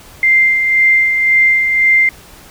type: tone with tremolo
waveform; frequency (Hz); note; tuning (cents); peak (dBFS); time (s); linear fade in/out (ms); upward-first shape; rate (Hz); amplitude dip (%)
sine; 2093; C7; 0; -6; 0.23-2.09; 2; sine; 1.9; 45
effects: pink hiss -39 dBFS RMS until 2.5 s